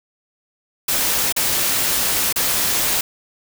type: noise with dropouts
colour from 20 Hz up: white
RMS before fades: -19 dBFS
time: 0.88-3.01 s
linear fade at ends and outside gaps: 5 ms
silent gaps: 1.325-1.363 / 2.327-2.359 s
effects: none